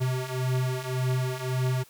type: beating tone pair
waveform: square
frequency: 127.2 / 129 Hz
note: C3 / C3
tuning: -48 / -24 cents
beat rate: 1.8 Hz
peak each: -31 / -28 dBFS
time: 0-1.84 s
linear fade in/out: 20 ms
effects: white hiss -56 dBFS RMS until 1.89 s